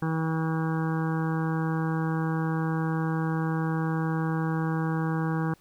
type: harmonic tone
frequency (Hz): 160.8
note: E3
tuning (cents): -43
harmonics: 1 / 2 / 3 / 5 / 6 / 7 / 8 / 9 / 10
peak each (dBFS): -26 / -32 / -37 / -38 / -41 / -39 / -46 / -41 / -42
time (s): 0.02-5.54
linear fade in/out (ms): 5
effects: pink hiss -61 dBFS RMS until 5.6 s